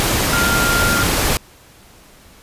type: tone in noise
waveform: sine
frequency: 1396.9 Hz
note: F6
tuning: in tune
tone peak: -17 dBFS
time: 0.33-1.03 s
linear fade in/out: 0 ms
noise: pink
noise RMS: -17 dBFS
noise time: 0-1.37 s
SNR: -3 dB
effects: pink hiss -46 dBFS RMS until 2.42 s + resampled to 32000 Hz